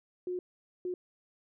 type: tone bursts at uneven times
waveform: sine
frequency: 361.4 Hz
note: F#4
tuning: 41 cents flat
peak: -32 dBFS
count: 2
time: 0.27-0.39 / 0.85-0.94 s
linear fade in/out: 2 ms
effects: none